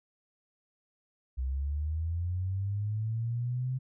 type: linear sweep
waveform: sine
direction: up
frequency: 62.7 to 130.81 Hz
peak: -29 dBFS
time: 1.37-3.79 s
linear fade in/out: 20 ms
effects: none